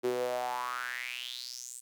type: tone with high-pass filter sweep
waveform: sawtooth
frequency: 123.9 Hz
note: B2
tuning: 6 cents sharp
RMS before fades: -36 dBFS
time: 0.03-1.81 s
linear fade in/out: 20 ms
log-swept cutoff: 350 to 8600 Hz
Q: 6.2
effects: none